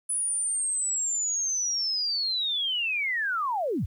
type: linear sweep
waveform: sine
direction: down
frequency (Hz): 9960 to 51.91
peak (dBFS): -25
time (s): 0.09-3.86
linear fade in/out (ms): 10
effects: 10-bit